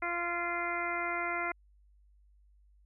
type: harmonic tone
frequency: 346 Hz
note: F4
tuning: 16 cents flat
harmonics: 1 / 2 / 3 / 4 / 5 / 6 / 7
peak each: -41 / -38 / -40 / -37 / -45 / -36 / -45 dBFS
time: 0.02-1.52 s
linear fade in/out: 5 ms
effects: added 50 Hz sine -60 dBFS peak until 2.85 s